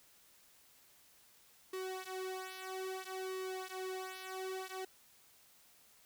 sawtooth tone with flanger, 375.8 Hz, F#4, 27 cents sharp, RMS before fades -43 dBFS, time 1.73-4.85 s, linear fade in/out 5 ms, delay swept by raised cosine 1.4 to 5.2 ms, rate 0.61 Hz, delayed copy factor -0.95, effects white hiss -65 dBFS RMS until 6.05 s

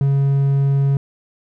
triangle tone, 138.59 Hz, C#3, in tune, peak -11 dBFS, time 0.01-0.97 s, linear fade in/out 2 ms, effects none

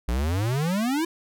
square exponential sweep, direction up, 55.6 to 342.9 Hz, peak -23 dBFS, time 0.08-1.05 s, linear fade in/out 5 ms, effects none

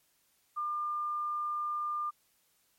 sine tone, 1200 Hz, D6, 37 cents sharp, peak -31 dBFS, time 0.56-2.11 s, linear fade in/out 20 ms, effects white hiss -71 dBFS RMS until 2.78 s + MP3 64 kbps

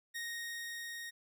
sawtooth tone with level ramp, 1864.7 Hz, A#6, in tune, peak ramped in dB -35 to -39 dBFS, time 0.14-1.11 s, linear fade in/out 20 ms, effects none

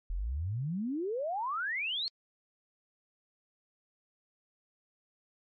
sine exponential sweep, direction up, 38.72 to 4415 Hz, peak -31 dBFS, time 0.1-2.08 s, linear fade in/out 0 ms, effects MP3 32 kbps

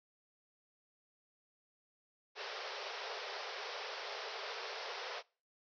pink band-pass noise, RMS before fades -44 dBFS, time 2.35-5.23 s, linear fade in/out 50 ms, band 400 to 5600 Hz, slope 96 dB/octave, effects noise-tail reverb RT60 0.4 s tail -25 dB re dry

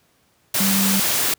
sine tone in noise, 195.6 Hz, G3, 4 cents flat, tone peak -19 dBFS, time 0.6-1 s, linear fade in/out 5 ms, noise white, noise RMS -20 dBFS, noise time 0.54-1.34 s, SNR -2 dB, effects pink hiss -61 dBFS RMS until 1.38 s + high-pass 80 Hz 12 dB/octave

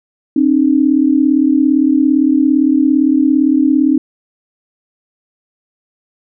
sine tone pair together, 266.9 / 304.5 Hz, C4 / D#4, +35 / -37 cents, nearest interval major second, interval 228 cents, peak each -11 dBFS, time 0.36-3.98 s, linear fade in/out 5 ms, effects none

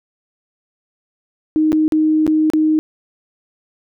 sine tone with dropouts, 311.1 Hz, D#4, in tune, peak -11 dBFS, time 1.56-2.79 s, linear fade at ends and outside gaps 0 ms, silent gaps 1.72-1.729 / 1.88-1.922 / 2.266-2.277 / 2.501-2.535 s, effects none

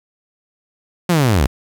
sawtooth linear sweep, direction down, 183.2 to 55 Hz, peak -8 dBFS, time 1.09-1.47 s, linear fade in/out 5 ms, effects 7-bit

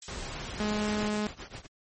violet noise with exponential decay, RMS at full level -32 dBFS, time 0.02-0.48 s, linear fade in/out 5 ms, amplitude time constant 98 ms
pink noise, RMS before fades -38 dBFS, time 0.08-1.09 s, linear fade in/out 2 ms
sawtooth tone, 210.6 Hz, G#3, 24 cents sharp, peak -24 dBFS, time 0.6-1.27 s, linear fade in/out 0 ms
pink noise with tremolo, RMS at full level -40 dBFS, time 0.86-1.67 s, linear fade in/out 10 ms, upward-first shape triangle, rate 7.5 Hz, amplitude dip 95%
effects MP3 32 kbps

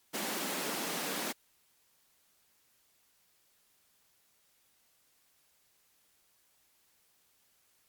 pink high-pass noise, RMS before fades -36 dBFS, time 0.13-1.33 s, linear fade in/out 20 ms, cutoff 180 Hz, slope 48 dB/octave, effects white hiss -70 dBFS RMS until 7.88 s + MP3 96 kbps

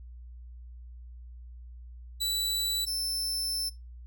sawtooth tone pair in turn, 3951 / 5303 Hz, B7 / E8, 0 / +9 cents, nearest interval perfect fourth, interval 509 cents, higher second, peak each -24 / -27 dBFS, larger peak first, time 2.2-2.86 / 2.86-3.7 s, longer second, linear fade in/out 20 ms, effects noise-tail reverb RT60 0.2 s tail -20 dB re dry + added 60 Hz sine -43 dBFS peak until 4.06 s

